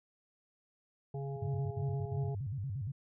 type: harmonic tone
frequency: 138.3 Hz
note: C#3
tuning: 4 cents flat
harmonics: 1 / 3 / 5 / 6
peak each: -37 / -43 / -49 / -53 dBFS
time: 1.14-2.35 s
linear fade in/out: 5 ms
type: tone with vibrato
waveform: sine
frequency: 116.54 Hz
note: A#2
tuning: in tune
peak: -35 dBFS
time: 1.36-2.92 s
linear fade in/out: 10 ms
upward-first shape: square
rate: 8.6 Hz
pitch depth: 280 cents each way
effects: none